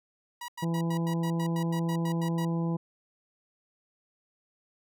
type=tone bursts; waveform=sawtooth; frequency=964 Hz; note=B5; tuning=42 cents flat; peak=-33 dBFS; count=13; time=0.41-2.451 s; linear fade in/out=5 ms; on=73 ms; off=91 ms
type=harmonic tone; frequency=167 Hz; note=E3; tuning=23 cents sharp; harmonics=1 / 2 / 3 / 4 / 5 / 6; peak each=-27 / -35 / -40 / -47 / -44 / -44 dBFS; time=0.62-2.77 s; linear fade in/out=10 ms
effects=none